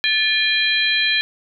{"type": "harmonic tone with a mistuned harmonic", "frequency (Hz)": 805, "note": "G5", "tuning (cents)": 46, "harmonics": [2, 3, 4, 5], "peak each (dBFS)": [-21, -21, -21, -21], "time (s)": [0.04, 1.21], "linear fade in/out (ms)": 0, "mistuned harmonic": 2, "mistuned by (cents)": 140, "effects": []}